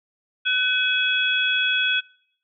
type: tone cluster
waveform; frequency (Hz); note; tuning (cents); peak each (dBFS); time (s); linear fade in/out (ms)
sine; 1505 / 2544 / 3353; F#6 / D#7 / G#7; +29 / +38 / +16; -23; 0.45-2.01; 20
effects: noise-tail reverb RT60 0.7 s tail -25 dB re dry